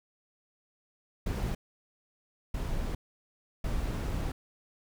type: noise bursts at uneven times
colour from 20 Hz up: brown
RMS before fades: -32 dBFS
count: 3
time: 1.26-1.55 / 2.54-2.95 / 3.64-4.32 s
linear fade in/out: 5 ms
effects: none